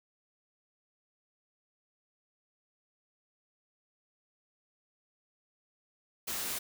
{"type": "noise", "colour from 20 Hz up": "white", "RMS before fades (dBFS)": -36, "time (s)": [6.27, 6.59], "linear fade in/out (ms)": 10, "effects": []}